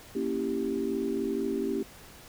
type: chord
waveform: sine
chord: A# diminished seventh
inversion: none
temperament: equal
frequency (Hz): 233.1 / 277.2 / 329.6 / 392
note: A#3 / C#4 / E4 / G4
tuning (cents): 0 / 0 / 0 / 0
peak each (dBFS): -34 / -33 / -35 / -31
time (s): 0.15-1.83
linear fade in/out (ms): 5
effects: pink hiss -50 dBFS RMS until 2.28 s